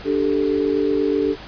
sine chord, D suspended fourth, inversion none, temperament equal, 293.7 / 392 / 440 Hz, D4 / G4 / A4, 0 / 0 / 0 cents, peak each -21 dBFS, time 0.04-1.36 s, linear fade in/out 50 ms, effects pink hiss -37 dBFS RMS until 1.47 s + resampled to 11025 Hz

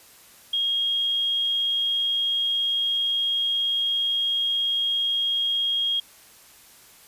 sine tone, 3261 Hz, G#7, 32 cents flat, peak -21 dBFS, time 0.53-6 s, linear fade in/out 5 ms, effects white hiss -51 dBFS RMS until 7.07 s + resampled to 32000 Hz

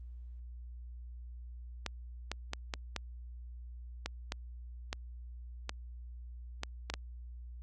clicks, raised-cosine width 0.2 ms, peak -18 dBFS, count 12, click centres 1.863 / 2.316 / 2.534 / 2.738 / 2.963 / 4.06 / 4.321 / 4.929 / 5.694 / 6.634 / 6.9 / 6.939 s, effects added 60 Hz sine -44 dBFS peak until 7.62 s + Opus 32 kbps

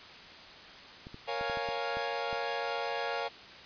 clicks, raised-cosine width 3 ms, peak -32 dBFS, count 8, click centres 1.069 / 1.144 / 1.411 / 1.498 / 1.572 / 1.688 / 1.97 / 2.329 s
sawtooth chord, Bb minor seventh, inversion none, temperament equal with one note detuned, 466.2 / 554.4 / 700.5 / 830.6 Hz, Bb4 / Db5 / F5 / Ab5, 0 / 0 / +5 / 0 cents, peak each -34 dBFS, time 1.27-3.29 s, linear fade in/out 20 ms
effects white hiss -49 dBFS RMS until 3.65 s + resampled to 11025 Hz

